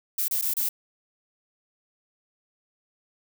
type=noise with dropouts; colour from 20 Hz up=violet; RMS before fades=-26 dBFS; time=0.18-0.69 s; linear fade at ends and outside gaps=5 ms; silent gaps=0.282-0.31 / 0.414-0.423 / 0.538-0.567 s; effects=none